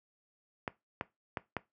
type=clicks; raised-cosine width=0.5 ms; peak=-18 dBFS; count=4; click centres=0.678 / 1.011 / 1.372 / 1.567 s; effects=noise-tail reverb RT60 0.2 s tail -19 dB re dry + high-pass 80 Hz 12 dB/octave